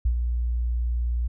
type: tone with ADSR envelope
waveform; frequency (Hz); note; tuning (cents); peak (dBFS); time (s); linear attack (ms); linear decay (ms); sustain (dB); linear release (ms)
sine; 59.5; A#1; +36; -17; 0.05-1.28; 7; 80; -5; 12
effects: none